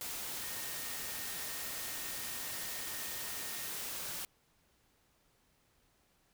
sine tone in noise, 1845 Hz, A#6, 18 cents flat, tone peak -52 dBFS, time 0.42-3.7 s, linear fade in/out 0 ms, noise white, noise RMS -41 dBFS, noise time 0.01-4.25 s, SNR -14 dB, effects pink hiss -72 dBFS RMS until 6.33 s

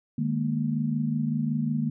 sine chord, D# suspended fourth, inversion none, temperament equal with one note detuned, 151.66 / 207.7 / 233.1 Hz, D#3 / G#3 / A#3, -44 / 0 / 0 cents, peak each -28 / -31 / -27 dBFS, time 0.18-1.9 s, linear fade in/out 5 ms, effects none

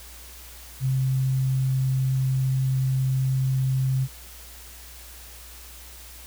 sine tone, 131.7 Hz, C3, 12 cents sharp, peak -20 dBFS, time 0.8-4.08 s, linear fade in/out 50 ms, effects added 60 Hz sine -45 dBFS peak until 6.26 s + white hiss -45 dBFS RMS until 6.26 s

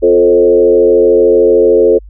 sine tone with frequency modulation, 440 Hz, A4, in tune, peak -4 dBFS, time 0.02-1.99 s, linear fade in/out 20 ms, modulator 86.6 Hz, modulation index 1.1, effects added 50 Hz sine -30 dBFS peak until 2.09 s

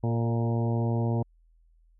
harmonic tone with a mistuned harmonic, 116.54 Hz, A#2, in tune, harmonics 1 / 2 / 3 / 4 / 5 / 6 / 7 / 8, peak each -25 / -31 / -35 / -37 / -39 / -41 / -42 / -43 dBFS, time 0.03-1.23 s, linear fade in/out 10 ms, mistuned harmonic 4, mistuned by -21 cents, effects added 41 Hz sine -58 dBFS peak until 1.99 s

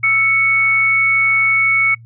sine tone pair together, 1318.5 / 2217 Hz, E6 / C#7, 0 / 0 cents, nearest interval major sixth, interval 900 cents, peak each -22 / -11 dBFS, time 0.03-1.95 s, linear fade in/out 10 ms, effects noise-tail reverb RT60 0.1 s tail -26 dB re dry + added 115 Hz sine -37 dBFS peak until 2.05 s

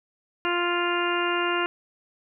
harmonic tone, 349.2 Hz, F4, in tune, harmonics 1 / 2 / 3 / 4 / 5 / 6 / 7 / 8, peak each -27 / -33 / -29 / -29 / -34 / -37 / -36 / -31 dBFS, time 0.45-1.66 s, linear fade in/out 0 ms, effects none

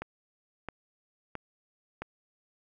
click train, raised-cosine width 0.5 ms, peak -21 dBFS, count 4, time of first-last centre 0.02-2.02 s, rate 1.5 Hz, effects none

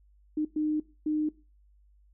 sine tone bursts at uneven times, 305.5 Hz, D#4, 32 cents flat, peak -25 dBFS, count 3, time 0.37-0.45 / 0.56-0.8 / 1.06-1.29 s, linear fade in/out 5 ms, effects noise-tail reverb RT60 0.3 s tail -19 dB re dry + added 50 Hz sine -58 dBFS peak until 2.13 s

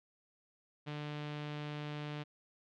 sawtooth tone with low-pass filter, 148.6 Hz, D3, 21 cents sharp, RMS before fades -42 dBFS, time 0.86-2.24 s, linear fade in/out 20 ms, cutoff 3300 Hz, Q 1.8, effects none

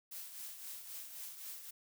blue noise with tremolo, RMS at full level -45 dBFS, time 0.11-1.71 s, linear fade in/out 10 ms, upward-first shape triangle, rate 3.8 Hz, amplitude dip 60%, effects none

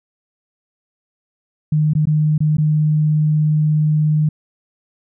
sine tone with dropouts, 152.8 Hz, D#3, 31 cents flat, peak -12 dBFS, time 1.72-4.29 s, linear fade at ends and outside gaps 5 ms, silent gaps 1.935-1.951 / 2.055-2.07 / 2.38-2.404 / 2.57-2.582 s, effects none

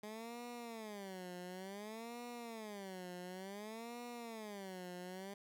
15% pulse tone with vibrato, 207.7 Hz, G#3, in tune, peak -40 dBFS, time 0.03-5.34 s, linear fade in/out 5 ms, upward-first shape sine, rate 0.56 Hz, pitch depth 260 cents each way, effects none

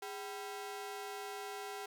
sawtooth ring-modulated tone, 591 Hz, D5, 11 cents sharp, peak -35 dBFS, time 0.02-1.86 s, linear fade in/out 5 ms, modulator 181 Hz, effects none

